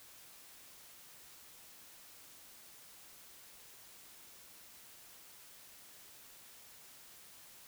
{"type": "silence", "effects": ["white hiss -57 dBFS RMS until 7.67 s"]}